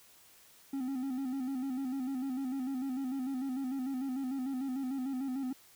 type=tone with vibrato; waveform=triangle; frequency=263.5 Hz; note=C4; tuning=12 cents sharp; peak=-31 dBFS; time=0.73-5.53 s; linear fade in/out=5 ms; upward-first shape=square; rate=6.7 Hz; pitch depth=65 cents each way; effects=white hiss -60 dBFS RMS until 5.75 s